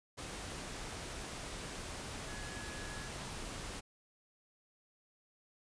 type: tone in noise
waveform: sine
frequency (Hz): 1686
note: G#6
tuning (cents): +26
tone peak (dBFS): -50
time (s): 2.27-3.09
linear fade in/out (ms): 20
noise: pink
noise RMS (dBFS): -44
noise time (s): 0.17-3.81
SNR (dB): -9
effects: resampled to 22050 Hz